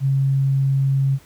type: tone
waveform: sine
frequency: 136.1 Hz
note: C#3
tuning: 31 cents flat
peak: -15 dBFS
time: 0-1.19 s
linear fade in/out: 50 ms
effects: pink hiss -51 dBFS RMS until 1.25 s